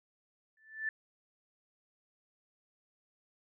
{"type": "tone with exponential growth", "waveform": "sine", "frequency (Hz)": 1760, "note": "A6", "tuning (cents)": 0, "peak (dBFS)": -29, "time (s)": [0.57, 0.89], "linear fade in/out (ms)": 2, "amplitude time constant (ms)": 69, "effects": []}